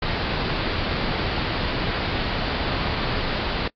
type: low-pass noise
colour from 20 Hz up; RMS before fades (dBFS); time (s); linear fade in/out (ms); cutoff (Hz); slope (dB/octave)
pink; -25; 0.02-3.68; 5; 4800; 96
effects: noise-tail reverb RT60 0.1 s tail -25 dB re dry + AAC 48 kbps